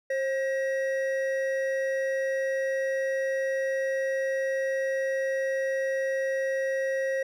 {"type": "tone pair together", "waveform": "triangle", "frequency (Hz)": [534, 1903], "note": ["C5", "A#6"], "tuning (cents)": [35, 35], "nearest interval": "octave + minor seventh", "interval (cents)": 2200, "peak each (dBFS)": [-24, -32], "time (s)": [0.1, 7.23], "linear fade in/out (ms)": 5, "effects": []}